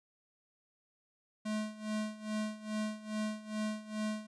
square tone with tremolo, 214.4 Hz, A3, 45 cents flat, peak -33 dBFS, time 1.45-4.27 s, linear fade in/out 10 ms, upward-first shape sine, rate 2.4 Hz, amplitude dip 85%, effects resampled to 22050 Hz

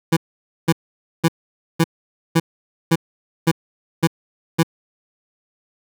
25% pulse tone bursts, 164.81 Hz, E3, in tune, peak -8 dBFS, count 9, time 0.12-4.632 s, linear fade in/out 10 ms, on 48 ms, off 510 ms, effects none

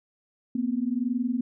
sine tone pair together, 234.9 / 256.1 Hz, A#3 / C4, +13 / -37 cents, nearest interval minor second, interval 150 cents, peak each -27 / -27 dBFS, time 0.55-1.41 s, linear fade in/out 5 ms, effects none

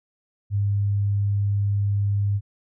sine tone, 101.1 Hz, G#2, 46 cents flat, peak -19 dBFS, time 0.5-2.41 s, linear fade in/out 50 ms, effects none

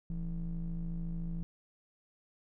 triangle ring-modulated tone, 71.1 Hz, C#2, 45 cents sharp, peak -29 dBFS, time 0.1-1.43 s, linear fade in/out 0 ms, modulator 97.9 Hz, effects none

